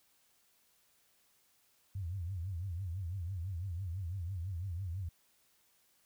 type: tone with vibrato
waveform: sine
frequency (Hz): 90.5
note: F#2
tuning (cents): -38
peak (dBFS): -36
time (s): 1.95-5.09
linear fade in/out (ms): 5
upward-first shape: triangle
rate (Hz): 6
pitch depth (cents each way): 210
effects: white hiss -71 dBFS RMS until 6.05 s